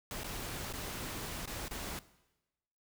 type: noise with dropouts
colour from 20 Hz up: pink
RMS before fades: -41 dBFS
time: 0.11-1.99 s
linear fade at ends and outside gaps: 1 ms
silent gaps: 0.234-0.243 / 0.727-0.736 / 1.457-1.475 / 1.682-1.71 s
effects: noise-tail reverb RT60 1.0 s tail -18 dB re dry